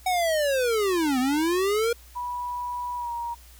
square linear two-way sweep, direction down then up, 754 to 246.9 to 476.4 Hz, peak -22 dBFS, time 0.06-1.93 s, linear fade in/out 5 ms, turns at 1.19 s
sine tone with pitch glide, 978 to 944.1 Hz, B5 to A#5, -17 to +22 cents, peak -28 dBFS, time 2.15-3.35 s, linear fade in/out 20 ms, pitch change -61 cents, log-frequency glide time 2.96-3.11 s
effects added 60 Hz sine -48 dBFS peak until 3.59 s + white hiss -53 dBFS RMS until 3.59 s

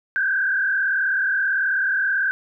sine tone with frequency modulation, 1571 Hz, G6, 3 cents sharp, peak -18 dBFS, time 0.16-2.31 s, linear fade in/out 0 ms, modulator 38.5 Hz, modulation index 1.7, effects none

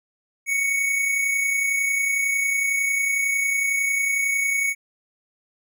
square tone pair together, 2196 / 2227 Hz, C#7 / C#7, -17 / +7 cents, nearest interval unison, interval 24 cents, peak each -31 / -21 dBFS, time 0.46-4.75 s, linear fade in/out 50 ms, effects none

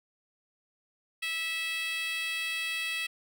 10% pulse tone with high-pass filter, 653 Hz, E5, 17 cents flat, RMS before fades -33 dBFS, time 1.22-3.07 s, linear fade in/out 10 ms, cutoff 2400 Hz, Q 3, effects none

